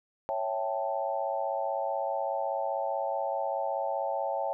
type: chord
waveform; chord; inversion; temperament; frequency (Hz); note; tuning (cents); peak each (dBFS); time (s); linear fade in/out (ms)
sine; A dominant seventh; first; equal; 554.4 / 659.3 / 784 / 880; C#5 / E5 / G5 / A5; 0 / 0 / 0 / 0; -33 / -34 / -34 / -35; 0.29-4.53; 0
effects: none